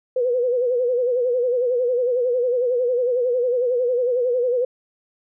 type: tone with vibrato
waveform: sine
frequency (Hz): 493.9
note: B4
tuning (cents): 0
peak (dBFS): -17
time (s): 0.16-4.65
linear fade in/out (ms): 5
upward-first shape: sine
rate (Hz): 11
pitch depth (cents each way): 75
effects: none